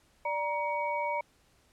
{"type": "tone cluster", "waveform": "sine", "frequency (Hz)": [590, 943, 2253], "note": ["D5", "A#5", "C#7"], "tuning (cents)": [8, 20, 28], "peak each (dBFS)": [-34, -31, -37], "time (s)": [0.25, 1.21], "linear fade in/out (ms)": 5, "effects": ["pink hiss -66 dBFS RMS until 1.72 s", "low-pass 11000 Hz 12 dB/octave"]}